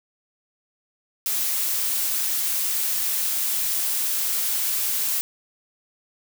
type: noise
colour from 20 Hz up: blue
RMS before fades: -24 dBFS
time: 1.26-5.21 s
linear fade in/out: 0 ms
effects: none